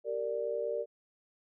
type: chord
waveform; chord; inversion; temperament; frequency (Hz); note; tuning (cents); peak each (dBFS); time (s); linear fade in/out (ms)
sine; G minor; none; equal with one note detuned; 392 / 462.1 / 587.3; G4 / Bb4 / D5; 0 / -15 / 0; -40 / -34 / -35; 0.04-0.86; 50
effects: none